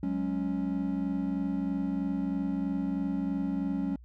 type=chord; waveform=triangle; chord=F# suspended second; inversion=none; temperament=just; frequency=185 / 208.1 / 277.5 Hz; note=F#3 / G#3 / C#4; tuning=0 / +4 / +2 cents; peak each=-31 / -33 / -29 dBFS; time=0.03-3.96 s; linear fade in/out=2 ms; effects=added 60 Hz sine -48 dBFS peak until 4.04 s